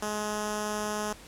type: tone with notch filter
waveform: 5% pulse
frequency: 210.8 Hz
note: G#3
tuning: 26 cents sharp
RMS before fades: -32 dBFS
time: 0.02-1.13 s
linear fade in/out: 5 ms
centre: 2200 Hz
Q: 0.87
effects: pink hiss -49 dBFS RMS until 1.27 s + low-pass 11000 Hz 12 dB/octave